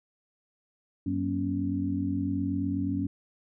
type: tone cluster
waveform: sine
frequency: 95.2 / 191 / 239.6 / 278.8 Hz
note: F#2 / G3 / A#3 / C#4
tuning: +50 / -45 / +48 / +10 cents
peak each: -33 / -34 / -35 / -29 dBFS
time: 1.06-3.07 s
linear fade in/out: 5 ms
effects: none